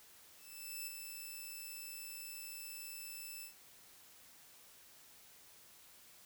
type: tone with ADSR envelope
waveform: 5% pulse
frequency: 2637 Hz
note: E7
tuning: in tune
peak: -32 dBFS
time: 0.36-3.54 s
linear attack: 510 ms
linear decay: 15 ms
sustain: -5 dB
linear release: 110 ms
effects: white hiss -61 dBFS RMS until 6.25 s